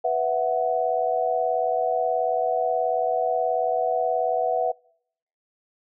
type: chord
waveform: sine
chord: B suspended fourth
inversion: none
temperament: equal with one note detuned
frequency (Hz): 493.9 / 661.5 / 740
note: B4 / E5 / F#5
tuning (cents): 0 / +6 / 0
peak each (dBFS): -26 / -24 / -24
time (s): 0.04-4.72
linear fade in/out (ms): 10
effects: noise-tail reverb RT60 0.7 s tail -26 dB re dry